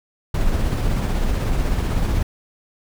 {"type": "noise with tremolo", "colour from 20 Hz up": "brown", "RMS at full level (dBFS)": -18, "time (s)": [0.34, 2.23], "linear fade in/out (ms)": 5, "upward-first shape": "sine", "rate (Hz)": 16, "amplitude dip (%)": 30, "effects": []}